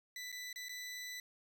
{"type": "tone with dropouts", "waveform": "20% pulse", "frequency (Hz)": 1987, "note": "B6", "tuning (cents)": 10, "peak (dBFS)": -38, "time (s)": [0.16, 1.2], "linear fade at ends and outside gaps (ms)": 2, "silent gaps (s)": [[0.318, 0.325], [0.529, 0.559], [0.685, 0.693]], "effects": []}